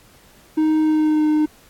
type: tone with pitch glide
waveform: triangle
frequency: 311.7 to 305.3 Hz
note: D#4 to D#4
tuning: +3 to -33 cents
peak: -12 dBFS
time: 0.57-1.46 s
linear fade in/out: 10 ms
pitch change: -36 cents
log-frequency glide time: 0.8-1.26 s
effects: pink hiss -51 dBFS RMS until 1.69 s + AAC 64 kbps